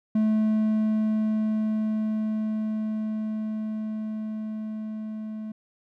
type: tone with level ramp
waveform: triangle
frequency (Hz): 216.6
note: A3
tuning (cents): -27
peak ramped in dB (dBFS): -17 to -30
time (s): 0.15-5.52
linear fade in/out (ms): 5
effects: none